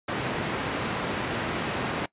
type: band-pass noise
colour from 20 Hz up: pink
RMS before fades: -30 dBFS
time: 0.08-2.06 s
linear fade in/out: 5 ms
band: 130 to 2900 Hz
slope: 12 dB/octave
effects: noise-tail reverb RT60 0.1 s tail -22 dB re dry + resampled to 8000 Hz